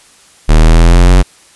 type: exponential sweep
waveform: square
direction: up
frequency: 38.35 to 46.52 Hz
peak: -3 dBFS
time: 0.48-1.23 s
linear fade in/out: 20 ms
effects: white hiss -43 dBFS RMS until 1.55 s + resampled to 24000 Hz